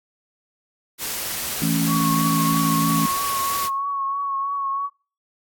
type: noise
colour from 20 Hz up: white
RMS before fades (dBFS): -27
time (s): 0.98-3.7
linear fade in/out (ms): 50
type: chord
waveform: sine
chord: A major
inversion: second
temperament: equal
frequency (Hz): 164.81 / 220 / 277.2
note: E3 / A3 / C#4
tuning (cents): 0 / 0 / 0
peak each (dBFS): -22 / -25 / -23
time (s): 1.62-3.06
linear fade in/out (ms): 2
type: tone with vibrato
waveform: sine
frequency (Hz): 1108.7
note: C#6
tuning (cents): 0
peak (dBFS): -22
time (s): 1.87-4.9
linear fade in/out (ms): 50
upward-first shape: triangle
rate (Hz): 3.1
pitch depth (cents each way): 34
effects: noise-tail reverb RT60 0.4 s tail -23 dB re dry + AAC 64 kbps